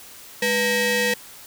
sawtooth ring-modulated tone, 698.5 Hz, F5, in tune, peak -12 dBFS, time 0.42-1.14 s, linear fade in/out 5 ms, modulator 1190 Hz, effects white hiss -43 dBFS RMS until 1.46 s

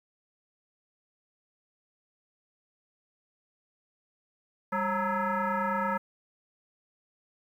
sine tone with frequency modulation, 200 Hz, G3, 35 cents sharp, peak -26 dBFS, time 4.72-5.98 s, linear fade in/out 10 ms, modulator 371 Hz, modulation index 3.9, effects 10-bit

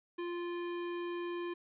square tone, 347.9 Hz, F4, 7 cents flat, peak -37 dBFS, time 0.18-1.54 s, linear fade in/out 10 ms, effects resampled to 8000 Hz + 11-bit

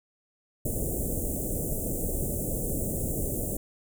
pink band-stop noise, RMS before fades -30 dBFS, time 0.65-3.57 s, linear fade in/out 5 ms, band 620 to 7500 Hz, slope 48 dB/octave, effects none

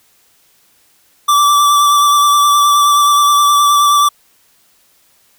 square tone with vibrato, 1164 Hz, D6, 16 cents flat, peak -8 dBFS, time 1.28-4.09 s, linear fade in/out 10 ms, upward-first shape sine, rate 9.5 Hz, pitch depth 21 cents each way, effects white hiss -53 dBFS RMS until 5.38 s

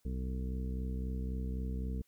harmonic tone, 63.8 Hz, C2, 43 cents flat, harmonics 1 / 2 / 3 / 4 / 5 / 6 / 7, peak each -35 / -45 / -42 / -47 / -54 / -59 / -50 dBFS, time 0.05-2.02 s, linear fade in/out 5 ms, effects white hiss -74 dBFS RMS until 2.07 s

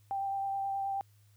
sine tone with vibrato, 786 Hz, G5, 4 cents sharp, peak -31 dBFS, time 0.11-1.01 s, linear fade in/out 0 ms, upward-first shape sine, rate 9.4 Hz, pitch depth 12 cents each way, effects added 103 Hz sine -60 dBFS peak until 1.36 s + white hiss -71 dBFS RMS until 1.36 s

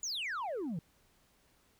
sine exponential sweep, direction down, 7130 to 149.1 Hz, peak -32 dBFS, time 0.03-0.79 s, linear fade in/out 2 ms, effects tanh soft clip ceiling -34 dBFS + pink hiss -69 dBFS RMS until 1.79 s

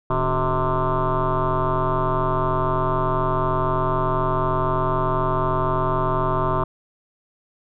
sine tone with frequency modulation, 510 Hz, C5, 44 cents flat, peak -17 dBFS, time 0.1-6.64 s, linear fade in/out 5 ms, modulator 133 Hz, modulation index 5.3, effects tanh soft clip ceiling -13 dBFS

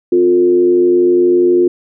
sine tone with frequency modulation, 355.5 Hz, F4, 31 cents sharp, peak -7 dBFS, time 0.12-1.68 s, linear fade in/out 5 ms, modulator 92.3 Hz, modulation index 0.5, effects none

